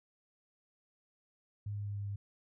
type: tone with pitch steps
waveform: sine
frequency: 103 / 102.41 / 101.82 / 101.23 / 100.65 Hz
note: G#2 / G#2 / G#2 / G#2 / G2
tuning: -14 / -24 / -34 / -44 / +46 cents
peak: -36 dBFS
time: 1.66-2.16 s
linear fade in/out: 5 ms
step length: 100 ms
effects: none